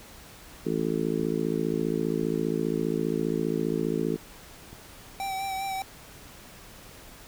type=harmonic tone; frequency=55 Hz; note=A1; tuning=in tune; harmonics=3 / 4 / 5 / 6 / 7 / 8; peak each=-32 / -32 / -32 / -32 / -32 / -32 dBFS; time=0.65-4.17 s; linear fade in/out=20 ms
type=clicks; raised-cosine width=3 ms; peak=-31 dBFS; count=5; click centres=1.202 / 1.237 / 1.739 / 2.239 / 4.73 s
type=tone with vibrato; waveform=square; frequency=774 Hz; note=G5; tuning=22 cents flat; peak=-30 dBFS; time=5.2-5.82 s; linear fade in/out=0 ms; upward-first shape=sine; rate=5 Hz; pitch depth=25 cents each way
effects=pink hiss -48 dBFS RMS until 7.27 s